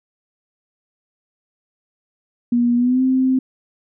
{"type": "tone with pitch glide", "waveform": "sine", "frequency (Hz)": [240, 260.2], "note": ["B3", "C4"], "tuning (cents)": [-49, -9], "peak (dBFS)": -13, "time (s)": [2.52, 3.39], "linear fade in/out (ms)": 5, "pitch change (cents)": 140, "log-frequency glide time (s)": [2.76, 3.02], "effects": []}